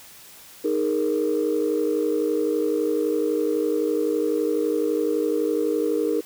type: chord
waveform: sine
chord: D# suspended fourth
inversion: none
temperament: just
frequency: 311.1 / 414.8 / 466.7 Hz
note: D#4 / G#4 / A#4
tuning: 0 / -2 / +2 cents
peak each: -24 / -24 / -23 dBFS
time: 0.64-6.21 s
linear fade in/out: 10 ms
effects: tanh soft clip ceiling -13 dBFS + white hiss -46 dBFS RMS until 6.25 s